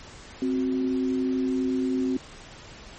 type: tone pair together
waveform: sine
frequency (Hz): 261.6 / 370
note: C4 / F#4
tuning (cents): 0 / 0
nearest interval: tritone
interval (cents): 600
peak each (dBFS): -23 / -30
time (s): 0.42-2.17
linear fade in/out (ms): 2
effects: pink hiss -45 dBFS RMS until 2.98 s + MP3 32 kbps

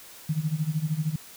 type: tone with tremolo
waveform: sine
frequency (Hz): 155.56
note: D#3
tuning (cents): 0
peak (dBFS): -21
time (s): 0.29-1.16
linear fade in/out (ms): 5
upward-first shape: sine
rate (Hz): 13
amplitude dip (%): 85
effects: white hiss -47 dBFS RMS until 1.36 s

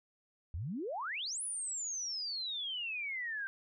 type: exponential two-way sweep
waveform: sine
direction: up then down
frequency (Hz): 71.8 to 10220 to 1559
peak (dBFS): -36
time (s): 0.54-3.47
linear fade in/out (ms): 0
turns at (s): 1.42
effects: none

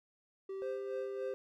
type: tone with pitch glide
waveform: triangle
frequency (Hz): 386.9 to 396.2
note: G4 to G4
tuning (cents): -23 to +18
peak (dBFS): -37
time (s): 0.49-1.34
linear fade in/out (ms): 5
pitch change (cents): +41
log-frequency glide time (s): 0.6-0.68
type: tone with tremolo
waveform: triangle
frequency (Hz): 521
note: C5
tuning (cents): -7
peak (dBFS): -35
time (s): 0.62-1.34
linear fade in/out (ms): 0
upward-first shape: sine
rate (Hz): 3.5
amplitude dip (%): 70
effects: none

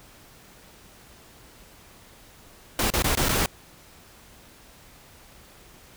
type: noise with dropouts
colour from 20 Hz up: pink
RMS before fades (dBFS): -23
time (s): 2.79-3.46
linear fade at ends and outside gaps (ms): 2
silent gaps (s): 2.903-2.937 / 3.023-3.042 / 3.153-3.172 / 3.286-3.291
effects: pink hiss -51 dBFS RMS until 5.96 s

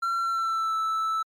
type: tone with pitch glide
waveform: triangle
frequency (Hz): 1362 to 1315.6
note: F6 to E6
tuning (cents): -44 to -4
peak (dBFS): -22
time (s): 0.02-1.23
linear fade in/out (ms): 10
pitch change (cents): -60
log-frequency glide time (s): 0.17-0.76
effects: MP3 96 kbps

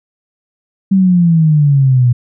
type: exponential sweep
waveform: sine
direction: down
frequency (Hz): 196 to 120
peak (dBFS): -6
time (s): 0.91-2.13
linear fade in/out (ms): 10
effects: none

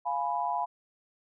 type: chord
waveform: sine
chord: F diminished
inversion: none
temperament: equal with one note detuned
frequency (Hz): 698.5 / 833.5 / 987.8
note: F5 / Ab5 / Cb6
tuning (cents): 0 / +6 / 0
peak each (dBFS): -33 / -32 / -31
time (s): 0.05-0.66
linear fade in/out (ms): 20
effects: none

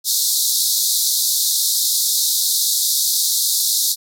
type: band-pass noise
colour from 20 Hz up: pink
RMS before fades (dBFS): -18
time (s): 0.04-3.96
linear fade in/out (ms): 50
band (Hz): 3700 to 16000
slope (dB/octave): 96
effects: none

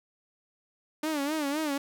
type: tone with vibrato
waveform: sawtooth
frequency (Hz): 296.4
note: D4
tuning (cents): +16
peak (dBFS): -24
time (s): 1.03-1.78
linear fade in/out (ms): 5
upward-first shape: sine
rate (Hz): 3.9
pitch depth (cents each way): 120
effects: none

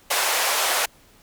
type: band-pass noise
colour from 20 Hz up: pink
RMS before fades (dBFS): -22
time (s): 0.1-0.86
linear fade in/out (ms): 10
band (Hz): 570 to 15000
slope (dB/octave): 24
effects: pink hiss -54 dBFS RMS until 1.22 s

